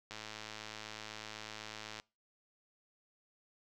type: click train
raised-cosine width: 0.2 ms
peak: -27 dBFS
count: 205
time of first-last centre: 0.11-1.999 s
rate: 108 Hz
effects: noise-tail reverb RT60 0.3 s tail -25 dB re dry